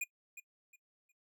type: tone with echo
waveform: square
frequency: 2447 Hz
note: D#7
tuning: 29 cents flat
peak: -34 dBFS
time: 0.01-0.04 s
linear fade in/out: 5 ms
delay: 360 ms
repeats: 3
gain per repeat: -12 dB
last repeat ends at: 1.12 s
effects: noise-tail reverb RT60 0.1 s tail -21 dB re dry